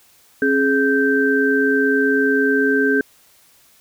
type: tone cluster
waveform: sine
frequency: 270.9 / 420.1 / 1561 Hz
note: C#4 / G#4 / G6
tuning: -40 / +20 / -8 cents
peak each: -18 dBFS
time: 0.42-3.01 s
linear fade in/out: 2 ms
effects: white hiss -53 dBFS RMS until 3.8 s